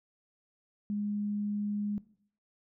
sine tone, 206.5 Hz, G#3, 10 cents flat, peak -30 dBFS, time 0.9-1.98 s, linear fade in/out 0 ms, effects noise-tail reverb RT60 0.6 s tail -19 dB re dry

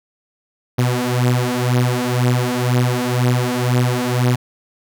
sawtooth beating tone pair, 122.9 / 124.9 Hz, B2 / B2, -8 / +20 cents, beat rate 2 Hz, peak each -14 dBFS, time 0.78-4.36 s, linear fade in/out 10 ms, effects none

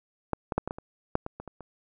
clicks, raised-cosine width 1 ms, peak -12 / -15 / -10 / -18 / -18 / -25 / -9 / -20 / -24 / -26 / -28 dBFS, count 11, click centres 0.333 / 0.522 / 0.58 / 0.676 / 0.709 / 0.785 / 1.154 / 1.264 / 1.4 / 1.477 / 1.607 s, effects none

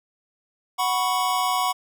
square chord, F# suspended fourth, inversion none, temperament equal, 740 / 987.8 / 1108.7 Hz, F#5 / B5 / C#6, 0 / 0 / 0 cents, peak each -26 dBFS, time 0.78-1.73 s, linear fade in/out 20 ms, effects none

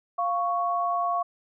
sine tone pair together, 698.5 / 1110.6 Hz, F5 / C#6, 0 / +3 cents, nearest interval minor sixth, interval 803 cents, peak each -26 dBFS, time 0.18-1.23 s, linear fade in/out 10 ms, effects none

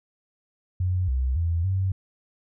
sine tone with pitch steps, 91.2 / 64.3 / 84 / 95.1 Hz, F#2 / C2 / E2 / F#2, -24 / -30 / +33 / +48 cents, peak -21 dBFS, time 0.8-1.92 s, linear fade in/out 5 ms, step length 280 ms, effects none

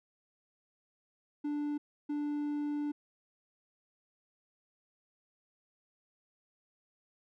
triangle tone bursts at uneven times, 293.7 Hz, D4, in tune, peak -30 dBFS, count 2, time 1.44-1.78 / 2.09-2.92 s, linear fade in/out 10 ms, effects none

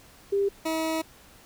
sine / 20% pulse tone pair in turn, 398.4 / 320.6 Hz, G4 / E4, +28 / -48 cents, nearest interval major third, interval 376 cents, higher first, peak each -21 dBFS, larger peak neither, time 0.32-0.49 / 0.65-1.02 s, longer second, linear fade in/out 10 ms, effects pink hiss -53 dBFS RMS until 1.45 s

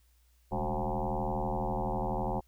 sine tone with frequency modulation, 369.2 Hz, F#4, 4 cents flat, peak -29 dBFS, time 0.51-2.41 s, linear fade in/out 20 ms, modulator 80.7 Hz, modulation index 6.7, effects added 60 Hz sine -63 dBFS peak until 2.47 s + white hiss -72 dBFS RMS until 2.47 s

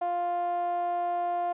sawtooth tone with band-pass filter, 350.3 Hz, F4, 5 cents sharp, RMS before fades -29 dBFS, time 0.01-1.53 s, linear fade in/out 10 ms, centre 760 Hz, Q 9.3, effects resampled to 8000 Hz

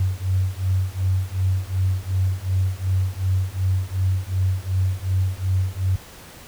sine beating tone pair, 92.5 / 95.2 Hz, F#2 / F#2, 0 / +50 cents, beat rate 2.7 Hz, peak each -22 dBFS, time 0-5.96 s, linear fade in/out 5 ms, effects pink hiss -43 dBFS RMS until 6.47 s

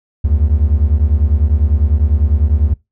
triangle beating tone pair, 71 / 81 Hz, C#2 / E2, +42 / -30 cents, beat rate 10 Hz, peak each -10 / -12 dBFS, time 0.24-2.74 s, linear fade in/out 10 ms, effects noise-tail reverb RT60 0.2 s tail -22 dB re dry

